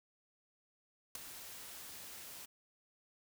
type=noise with ADSR envelope; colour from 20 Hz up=white; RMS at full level=-38 dBFS; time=1.15-2.46 s; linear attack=4 ms; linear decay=6 ms; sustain=-12 dB; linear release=14 ms; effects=none